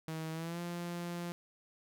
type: tone with pitch glide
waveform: sawtooth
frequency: 159.8 to 173.26 Hz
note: D#3 to F3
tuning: +47 to -13 cents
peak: -34 dBFS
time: 0.08-1.32 s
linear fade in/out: 0 ms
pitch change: +140 cents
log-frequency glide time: 0.32-0.6 s
effects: none